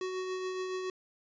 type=tone with tremolo; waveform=square; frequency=371.9 Hz; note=F#4; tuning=9 cents sharp; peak=-33 dBFS; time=0.01-0.9 s; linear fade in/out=2 ms; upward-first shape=triangle; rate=7.1 Hz; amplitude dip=35%; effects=resampled to 16000 Hz